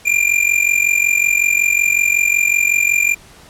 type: tone with amplitude modulation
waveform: square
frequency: 2390 Hz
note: D7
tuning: 30 cents sharp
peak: -9 dBFS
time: 0.05-3.15 s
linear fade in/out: 20 ms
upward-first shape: sine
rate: 45.4 Hz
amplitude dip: 85%
effects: pink hiss -43 dBFS RMS until 3.49 s + low-pass 11000 Hz 12 dB/octave